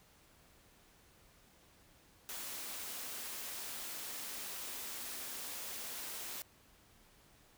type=high-pass noise; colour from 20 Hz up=white; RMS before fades=-44 dBFS; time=2.29-6.42 s; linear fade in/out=0 ms; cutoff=200 Hz; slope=48 dB/octave; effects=pink hiss -65 dBFS RMS until 7.57 s